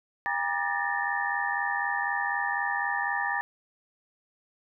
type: tone cluster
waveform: sine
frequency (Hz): 805 / 953 / 1192 / 1747 / 1831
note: G5 / A#5 / D6 / A6 / A#6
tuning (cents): +46 / +38 / +25 / -13 / -32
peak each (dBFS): -32 / -33 / -37 / -31 / -32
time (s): 0.26-3.41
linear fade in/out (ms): 0
effects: none